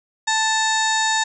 harmonic tone with a mistuned harmonic, 880 Hz, A5, in tune, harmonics 1 / 2 / 3 / 4 / 5 / 6 / 7 / 8 / 9, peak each -21 / -22 / -34 / -25 / -30 / -35 / -34 / -26 / -36 dBFS, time 0.27-1.24 s, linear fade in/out 10 ms, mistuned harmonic 4, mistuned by +96 cents, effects none

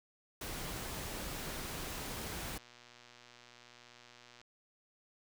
pink noise, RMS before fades -42 dBFS, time 0.41-2.58 s, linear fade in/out 5 ms
click train, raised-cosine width 0.2 ms, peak -39 dBFS, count 367, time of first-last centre 1.39-4.415 s, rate 121 Hz
effects none

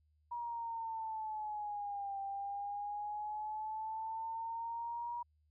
sine exponential two-way sweep, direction down then up, 958 to 787 to 958 Hz, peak -38 dBFS, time 0.31-5.23 s, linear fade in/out 10 ms, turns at 2.2 s, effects added 76 Hz sine -70 dBFS peak until 5.5 s

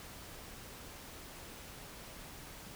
silence, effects pink hiss -50 dBFS RMS until 2.75 s

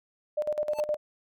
sine tone with tremolo, 601 Hz, D5, 40 cents sharp, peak -24 dBFS, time 0.37-0.97 s, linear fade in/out 10 ms, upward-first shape square, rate 9.6 Hz, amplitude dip 75%
square tone with exponential growth, 880 Hz, A5, in tune, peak -31 dBFS, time 0.68-0.8 s, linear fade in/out 0 ms, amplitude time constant 25 ms
effects none

